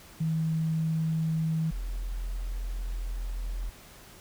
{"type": "tone pair in turn", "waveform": "sine", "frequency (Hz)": [160.2, 42.55], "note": ["E3", "F1"], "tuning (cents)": [-49, -44], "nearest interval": "octave + major seventh", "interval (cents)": 2295, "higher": "first", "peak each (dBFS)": [-25, -30], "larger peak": "first", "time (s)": [[0.2, 1.71], [1.71, 3.7]], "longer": "second", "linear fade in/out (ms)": 10, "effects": ["pink hiss -51 dBFS RMS until 4.2 s"]}